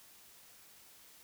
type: silence
effects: white hiss -59 dBFS RMS until 1.23 s